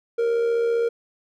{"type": "tone with amplitude modulation", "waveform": "triangle", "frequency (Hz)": 466.2, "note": "A#4", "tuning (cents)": 0, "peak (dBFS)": -15, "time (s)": [0.18, 0.89], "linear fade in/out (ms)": 10, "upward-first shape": "sine", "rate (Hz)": 75.2, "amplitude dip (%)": 40, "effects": []}